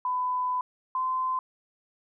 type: tone pair in turn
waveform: sine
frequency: 1002 / 1030.2 Hz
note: B5 / C6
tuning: +25 / -27 cents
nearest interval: unison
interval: 48 cents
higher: second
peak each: -25 dBFS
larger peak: neither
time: 0.05-0.61 / 0.95-1.39 s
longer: first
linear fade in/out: 2 ms
effects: none